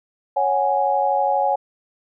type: chord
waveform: sine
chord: C# suspended fourth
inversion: none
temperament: just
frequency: 554.4 / 739.2 / 831.5 Hz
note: C#5 / F#5 / G#5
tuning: 0 / -2 / +2 cents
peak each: -22 / -22 / -19 dBFS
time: 0.36-1.56 s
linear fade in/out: 10 ms
effects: none